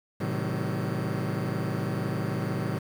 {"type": "chord", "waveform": "sawtooth", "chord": "A diminished seventh", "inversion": "none", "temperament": "just", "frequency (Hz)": [110, 132, 158.4, 190.08], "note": ["A2", "C3", "Eb3", "Gb3"], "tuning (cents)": [0, 16, 31, 47], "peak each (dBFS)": -29, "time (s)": [0.2, 2.79], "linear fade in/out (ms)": 10, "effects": ["low-pass 2000 Hz 12 dB/octave", "8-bit"]}